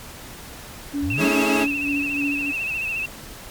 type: tone with tremolo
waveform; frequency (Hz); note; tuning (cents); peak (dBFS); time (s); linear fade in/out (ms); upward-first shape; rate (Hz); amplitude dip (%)
sine; 284.7; C#4; +46; -21; 0.93-2.52; 20; sine; 3.2; 60
type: exponential sweep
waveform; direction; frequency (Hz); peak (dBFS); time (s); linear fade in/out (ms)
sine; up; 69.3 to 259.8; -24; 1.02-1.31; 20
type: tone with vibrato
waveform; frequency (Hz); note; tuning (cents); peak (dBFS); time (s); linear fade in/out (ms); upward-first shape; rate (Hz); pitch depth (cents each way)
sine; 2637; E7; 0; -23; 1.1-3.06; 5; sine; 14; 65
type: chord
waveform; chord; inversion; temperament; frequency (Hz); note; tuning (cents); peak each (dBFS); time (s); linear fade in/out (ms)
sawtooth; A major seventh; none; equal with one note detuned; 220 / 277.2 / 321.7 / 415.3; A3 / C#4 / E4 / G#4; 0 / 0 / -42 / 0; -22 / -20 / -21 / -20; 1.17-1.67; 50
effects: pink hiss -39 dBFS RMS until 3.5 s + MP3 96 kbps